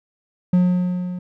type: tone with level ramp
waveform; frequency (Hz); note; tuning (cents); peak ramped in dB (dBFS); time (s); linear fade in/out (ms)
triangle; 180; F#3; -47; -9 to -24; 0.53-1.19; 5
effects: none